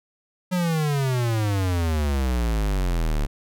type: exponential sweep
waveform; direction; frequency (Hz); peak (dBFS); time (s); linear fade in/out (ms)
square; down; 185 to 35.22; -21; 0.51-3.27; 20
effects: none